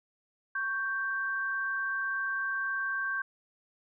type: tone pair together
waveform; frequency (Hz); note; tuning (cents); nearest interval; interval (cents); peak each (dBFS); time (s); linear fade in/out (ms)
sine; 1108.8 / 1567; C#6 / G6; 0 / -1; tritone; 599; -37 / -30; 0.55-3.22; 5
effects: none